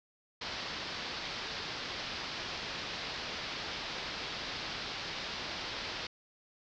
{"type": "low-pass noise", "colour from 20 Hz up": "white", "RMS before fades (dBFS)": -40, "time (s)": [0.41, 6.07], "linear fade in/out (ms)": 5, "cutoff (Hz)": 5100, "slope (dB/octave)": 48, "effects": []}